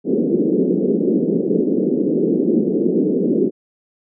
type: band-pass noise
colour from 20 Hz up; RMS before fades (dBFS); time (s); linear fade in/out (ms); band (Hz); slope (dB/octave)
white; -17; 0.04-3.51; 50; 180 to 440; 48
effects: none